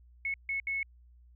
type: tone bursts at uneven times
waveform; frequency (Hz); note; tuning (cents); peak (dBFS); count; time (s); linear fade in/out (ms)
sine; 2196; C#7; -17; -30; 3; 0.25-0.34 / 0.49-0.6 / 0.67-0.83; 2
effects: added 60 Hz sine -55 dBFS peak until 1.35 s